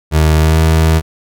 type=tone with pitch glide; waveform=30% pulse; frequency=77.78 to 80.11 Hz; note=D#2 to E2; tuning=0 to -49 cents; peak=-5 dBFS; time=0.11-1.02 s; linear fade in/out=50 ms; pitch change=+51 cents; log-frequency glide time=0.36-0.59 s; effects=none